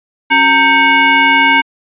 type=tone with frequency modulation; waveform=sine; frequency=1568 Hz; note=G6; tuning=in tune; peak=-6 dBFS; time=0.3-1.62 s; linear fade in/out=20 ms; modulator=647 Hz; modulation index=1.6; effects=resampled to 8000 Hz